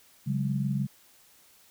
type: chord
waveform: sine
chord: C# suspended fourth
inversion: none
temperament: equal with one note detuned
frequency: 138.59 / 185 / 204.9 Hz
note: C#3 / F#3 / G#3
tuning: 0 / 0 / -23 cents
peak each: -28 / -33 / -31 dBFS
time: 0.26-0.87 s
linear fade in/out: 20 ms
effects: white hiss -59 dBFS RMS until 1.7 s